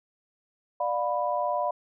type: chord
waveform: sine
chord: B diminished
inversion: first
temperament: just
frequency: 592.7 / 711.2 / 987.8 Hz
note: D5 / F5 / B5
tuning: +16 / +31 / 0 cents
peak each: -29 dBFS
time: 0.8-1.71 s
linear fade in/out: 5 ms
effects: none